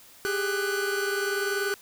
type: tone cluster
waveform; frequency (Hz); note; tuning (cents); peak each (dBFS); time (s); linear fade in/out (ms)
45% pulse; 396.8 / 417.2 / 1489; G4 / G#4 / F#6; +21 / +8 / +11; -29 / -34 / -29; 0.25-1.74; 0
effects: white hiss -52 dBFS RMS until 1.81 s